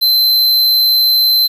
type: tone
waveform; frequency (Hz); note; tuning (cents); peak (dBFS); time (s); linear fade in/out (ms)
square; 4083; C8; -43; -9; 0.01-1.48; 20
effects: 7-bit